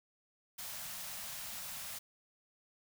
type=band-stop noise; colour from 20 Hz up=white; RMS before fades=-44 dBFS; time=0.58-1.99 s; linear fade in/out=10 ms; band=240 to 550 Hz; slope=48 dB/octave; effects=none